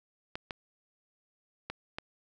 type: clicks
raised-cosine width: 0.3 ms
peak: -20 dBFS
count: 4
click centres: 0.355 / 0.508 / 1.7 / 1.985 s
effects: none